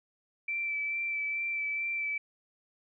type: tone with vibrato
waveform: sine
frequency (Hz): 2329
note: D7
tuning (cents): -15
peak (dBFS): -30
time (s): 0.48-2.18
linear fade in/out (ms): 5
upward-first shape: sine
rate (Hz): 2.3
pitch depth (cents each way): 18
effects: none